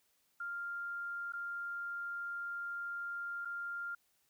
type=tone with dropouts; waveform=sine; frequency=1396.9 Hz; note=F6; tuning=in tune; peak=-38 dBFS; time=0.4-3.95 s; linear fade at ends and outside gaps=5 ms; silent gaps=1.323-1.334 / 3.45-3.454 s; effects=white hiss -75 dBFS RMS until 4.29 s